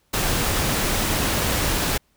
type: noise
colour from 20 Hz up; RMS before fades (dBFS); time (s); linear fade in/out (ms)
pink; -22; 0.13-1.98; 10
effects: pink hiss -65 dBFS RMS until 2.16 s